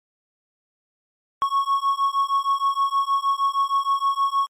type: beating tone pair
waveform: triangle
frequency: 1100 / 1106.4 Hz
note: C#6 / C#6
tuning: -14 / -4 cents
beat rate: 6.4 Hz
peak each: -20 dBFS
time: 1.42-4.47 s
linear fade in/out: 0 ms
effects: MP3 64 kbps